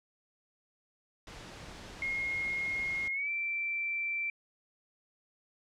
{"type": "noise", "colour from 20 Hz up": "pink", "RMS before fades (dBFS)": -47, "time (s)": [1.27, 3.08], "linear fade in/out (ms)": 2}
{"type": "tone with pitch glide", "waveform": "sine", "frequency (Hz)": [2148, 2342], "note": ["C7", "D7"], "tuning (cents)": [45, -5], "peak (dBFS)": -31, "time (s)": [2.02, 4.3], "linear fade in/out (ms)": 2, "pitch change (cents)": 150, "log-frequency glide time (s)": [3.12, 3.3]}
{"effects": ["low-pass 6000 Hz 12 dB/octave"]}